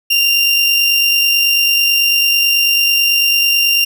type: tone with amplitude modulation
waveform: 30% pulse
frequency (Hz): 2783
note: F7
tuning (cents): -7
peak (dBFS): -6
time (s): 0.1-3.85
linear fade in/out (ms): 10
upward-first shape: sine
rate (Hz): 49.1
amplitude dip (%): 30
effects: none